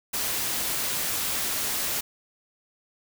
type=noise; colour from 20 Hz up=white; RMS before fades=-28 dBFS; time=0.13-2.01 s; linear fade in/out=10 ms; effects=none